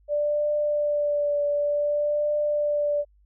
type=tone with vibrato; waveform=sine; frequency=587.3 Hz; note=D5; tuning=in tune; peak=-21 dBFS; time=0.08-3.05 s; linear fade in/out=50 ms; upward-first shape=triangle; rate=0.55 Hz; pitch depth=22 cents each way; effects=added 50 Hz sine -56 dBFS peak until 3.25 s